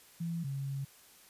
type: tone pair in turn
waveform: sine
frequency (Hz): 167.8 / 137.51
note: E3 / C#3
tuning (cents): +31 / -14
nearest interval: minor third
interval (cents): 345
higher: first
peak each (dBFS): -33 / -34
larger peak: first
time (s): 0.2-0.44 / 0.44-0.85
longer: second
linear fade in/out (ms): 10
effects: white hiss -59 dBFS RMS until 1.29 s + resampled to 32000 Hz